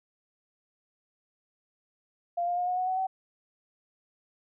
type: tone with pitch steps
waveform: sine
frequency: 694 / 704.5 / 715.2 / 726 / 737 / 748.1 / 759.4 Hz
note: F5 / F5 / F5 / F#5 / F#5 / F#5 / F#5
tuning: -11 / +15 / +41 / -33 / -7 / +19 / +45 cents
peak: -26 dBFS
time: 2.37-3.07 s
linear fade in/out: 10 ms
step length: 100 ms
effects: none